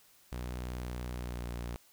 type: tone with pitch glide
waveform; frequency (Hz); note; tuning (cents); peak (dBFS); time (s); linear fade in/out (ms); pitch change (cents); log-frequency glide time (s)
sawtooth; 61.4 to 59.51; B1 to A#1; -9 to +36; -33; 0.32-1.76; 0; -55; 1.13-1.46
effects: white hiss -63 dBFS RMS until 1.92 s